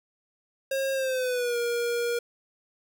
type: tone with pitch glide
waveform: square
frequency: 539 to 474.7 Hz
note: C#5 to A#4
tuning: -49 to +31 cents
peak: -26 dBFS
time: 0.71-2.19 s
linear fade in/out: 5 ms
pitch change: -220 cents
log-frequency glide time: 0.93-1.57 s
effects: none